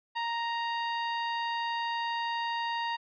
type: tone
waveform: sawtooth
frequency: 932.3 Hz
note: A#5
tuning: in tune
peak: -26 dBFS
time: 0.15-2.97 s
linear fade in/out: 20 ms
effects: resampled to 11025 Hz